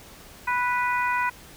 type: harmonic tone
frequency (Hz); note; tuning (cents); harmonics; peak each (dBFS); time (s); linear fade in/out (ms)
492.8; B4; -4; 2 / 3 / 4 / 5; -24 / -28 / -30 / -32; 0.47-1.3; 10
effects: pink hiss -47 dBFS RMS until 1.56 s